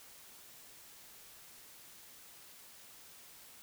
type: silence
effects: white hiss -56 dBFS RMS until 3.62 s